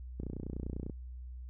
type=click train; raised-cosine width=3 ms; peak=-26 dBFS; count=22; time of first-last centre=0.2-0.898 s; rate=30.1 Hz; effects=added 62 Hz sine -42 dBFS peak until 1.49 s